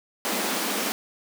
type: high-pass noise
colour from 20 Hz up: pink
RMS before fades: -27 dBFS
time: 0.25-0.92 s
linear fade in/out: 0 ms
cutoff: 190 Hz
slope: 96 dB/octave
effects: none